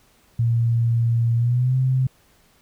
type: tone with pitch glide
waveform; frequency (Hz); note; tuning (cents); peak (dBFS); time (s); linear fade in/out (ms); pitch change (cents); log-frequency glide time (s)
sine; 116.54 to 130.06; A#2 to C3; 0 to -10; -16; 0.39-2.07; 5; +190; 1.36-1.76
effects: pink hiss -58 dBFS RMS until 2.61 s